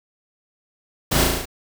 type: noise with echo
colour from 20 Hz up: pink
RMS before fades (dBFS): -20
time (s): 1.11-1.24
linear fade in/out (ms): 10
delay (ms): 36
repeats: 6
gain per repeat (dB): -2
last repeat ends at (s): 1.456
effects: none